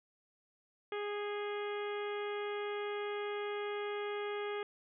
harmonic tone with a mistuned harmonic, 412.3 Hz, G#4, 13 cents flat, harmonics 1 / 2 / 3 / 4 / 5 / 6 / 7 / 8, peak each -37 / -46 / -46 / -49 / -48 / -53 / -55 / -53 dBFS, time 0.92-4.63 s, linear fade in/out 2 ms, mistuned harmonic 5, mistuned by +25 cents, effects none

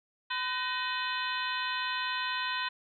harmonic tone with a mistuned harmonic, 505 Hz, B4, 39 cents sharp, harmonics 2 / 3 / 4 / 5 / 6 / 7 / 8, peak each -35 / -37 / -38 / -39 / -40 / -40 / -41 dBFS, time 0.3-2.69 s, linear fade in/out 10 ms, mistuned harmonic 4, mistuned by -130 cents, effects none

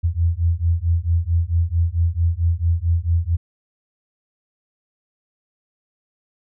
sine beating tone pair, 82.41 / 86.91 Hz, E2 / F2, 0 / -8 cents, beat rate 4.5 Hz, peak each -19 dBFS, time 0.03-3.37 s, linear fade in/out 20 ms, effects none

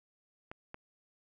clicks, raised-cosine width 0.5 ms, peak -28 dBFS, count 2, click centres 0.515 / 0.744 s, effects none

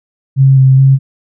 sine tone with pitch steps, 134.9 / 132.4 / 135 Hz, C#3 / C3 / C#3, -47 / +21 / -45 cents, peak -3 dBFS, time 0.36-0.99 s, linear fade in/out 50 ms, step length 210 ms, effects none

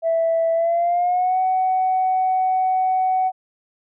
sine tone with pitch glide, 659.3 to 748.6 Hz, E5 to F#5, 0 to +20 cents, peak -15 dBFS, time 0.02-3.32 s, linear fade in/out 50 ms, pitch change +220 cents, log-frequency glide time 0.53-1.39 s, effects tanh soft clip ceiling -12 dBFS

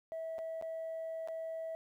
sine tone with dropouts, 650 Hz, E5, 24 cents flat, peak -36 dBFS, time 0.12-1.75 s, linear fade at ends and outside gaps 0 ms, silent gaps 0.383-0.389 / 0.613-0.624 / 1.275-1.285 s, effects tanh soft clip ceiling -36 dBFS + 12-bit

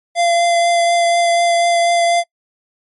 square tone with vibrato, 687 Hz, F5, 29 cents flat, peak -12 dBFS, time 0.15-2.24 s, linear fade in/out 50 ms, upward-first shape triangle, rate 4.1 Hz, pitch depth 13 cents each way, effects noise-tail reverb RT60 0.1 s tail -25 dB re dry + MP3 48 kbps

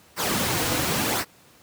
pink noise with flanger, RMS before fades -24 dBFS, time 0.16-1.25 s, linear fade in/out 50 ms, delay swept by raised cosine 0.29 to 5.29 ms, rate 0.94 Hz, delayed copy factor -0.55, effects pink hiss -54 dBFS RMS until 1.62 s + high-pass 100 Hz 12 dB/octave

